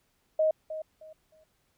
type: tone with echo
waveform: sine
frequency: 627 Hz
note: D#5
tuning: 13 cents sharp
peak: -21 dBFS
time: 0.39-0.51 s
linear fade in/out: 5 ms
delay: 310 ms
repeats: 3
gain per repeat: -12 dB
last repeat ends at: 1.44 s
effects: pink hiss -72 dBFS RMS until 1.77 s